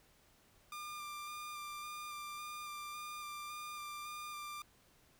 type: tone with vibrato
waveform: sawtooth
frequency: 1196 Hz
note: D6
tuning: 31 cents sharp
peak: -40 dBFS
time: 0.72-4.62 s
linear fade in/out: 2 ms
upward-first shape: square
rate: 1.8 Hz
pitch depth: 12 cents each way
effects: pink hiss -68 dBFS RMS until 5.19 s